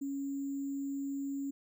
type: tone with sample-and-hold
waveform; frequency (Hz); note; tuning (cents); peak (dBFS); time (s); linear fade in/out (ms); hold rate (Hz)
sine; 277.2; C#4; 0; -34; 0.01-1.51; 10; 7350
effects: none